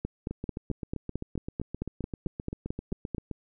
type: two click trains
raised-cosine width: 3 ms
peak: -21 / -18 dBFS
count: 24 / 15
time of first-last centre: 0.31-3.313 / 0.05-3.147 s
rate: 7.66 / 4.52 Hz
effects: none